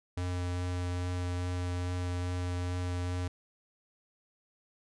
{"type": "tone with vibrato", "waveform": "square", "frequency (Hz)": 89.4, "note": "F2", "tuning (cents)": 41, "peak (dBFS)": -32, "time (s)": [0.17, 3.28], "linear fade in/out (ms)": 5, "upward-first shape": "sine", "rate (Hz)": 2.4, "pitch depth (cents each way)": 8, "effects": ["resampled to 22050 Hz"]}